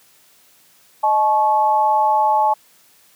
sine tone with amplitude modulation, 860 Hz, A5, 40 cents flat, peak -9 dBFS, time 1.03-2.54 s, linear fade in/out 10 ms, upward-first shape sine, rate 241 Hz, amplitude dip 80%, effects white hiss -53 dBFS RMS until 3.15 s + high-pass 100 Hz 12 dB/octave

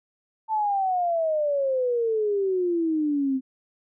sine exponential sweep, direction down, 890 to 258.4 Hz, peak -21 dBFS, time 0.48-3.41 s, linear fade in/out 50 ms, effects none

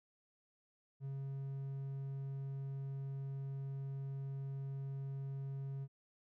triangle tone, 136.7 Hz, C#3, 24 cents flat, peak -38 dBFS, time 1-5.88 s, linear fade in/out 50 ms, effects none

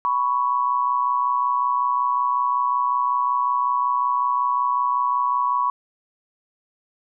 sine tone pair together, 987.8 / 1113.2 Hz, B5 / C#6, 0 / +7 cents, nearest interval major second, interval 207 cents, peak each -21 dBFS, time 0.05-5.7 s, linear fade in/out 0 ms, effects none

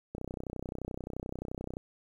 click train, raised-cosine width 2 ms, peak -24 dBFS, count 52, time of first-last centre 0.15-1.769 s, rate 31.5 Hz, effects 10-bit

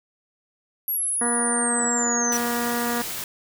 sine linear sweep, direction down, 11610 to 5830 Hz, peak -22 dBFS, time 0.88-2.37 s, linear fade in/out 2 ms
harmonic tone, 238.5 Hz, A#3, 40 cents sharp, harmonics 1 / 2 / 3 / 4 / 5 / 6 / 7 / 8, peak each -27 / -30 / -32 / -33 / -34 / -35 / -35 / -36 dBFS, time 1.21-3.02 s, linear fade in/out 5 ms
white noise, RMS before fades -31 dBFS, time 2.32-3.24 s, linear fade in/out 2 ms
effects none

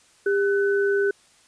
sine tone pair together, 399.8 / 1503.4 Hz, G4 / F#6, +34 / +27 cents, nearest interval octave + major seventh, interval 2293 cents, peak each -19 / -26 dBFS, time 0.26-1.11 s, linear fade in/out 5 ms, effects white hiss -57 dBFS RMS until 1.47 s + resampled to 22050 Hz

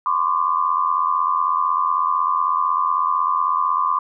sine tone cluster, 1020 / 1096 / 1186 Hz, C6 / C#6 / D6, -44 / -20 / +17 cents, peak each -21 dBFS, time 0.06-3.99 s, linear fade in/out 2 ms, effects none

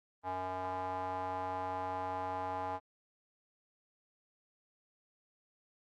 square tone with band-pass filter, 92.5 Hz, F#2, in tune, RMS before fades -38 dBFS, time 0.23-2.8 s, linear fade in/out 50 ms, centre 870 Hz, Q 4.2, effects Opus 24 kbps

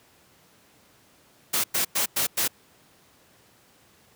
white noise bursts, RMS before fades -24 dBFS, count 5, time 1.53-2.48 s, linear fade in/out 10 ms, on 110 ms, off 100 ms, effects pink hiss -58 dBFS RMS until 4.15 s + high-pass 100 Hz 12 dB/octave

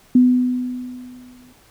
sine tone with exponential decay, 250 Hz, B3, 21 cents sharp, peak -7 dBFS, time 0.15-1.53 s, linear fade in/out 5 ms, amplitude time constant 300 ms, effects pink hiss -52 dBFS RMS until 1.7 s

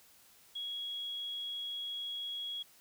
sine tone, 3322 Hz, G#7, in tune, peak -37 dBFS, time 0.55-2.63 s, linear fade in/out 10 ms, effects white hiss -62 dBFS RMS until 2.8 s

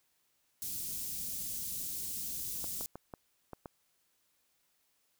white band-stop noise, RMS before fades -39 dBFS, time 0.62-2.86 s, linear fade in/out 0 ms, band 230 to 6000 Hz, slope 12 dB/octave
clicks, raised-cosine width 1 ms, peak -29 dBFS, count 6, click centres 2.643 / 2.81 / 2.956 / 3.138 / 3.533 / 3.658 s
effects white hiss -75 dBFS RMS until 5.19 s

